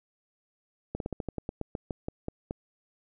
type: slowing click train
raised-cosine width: 2 ms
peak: -19 dBFS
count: 14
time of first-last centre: 0.95-2.509 s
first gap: 52 ms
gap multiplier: 1.13
effects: none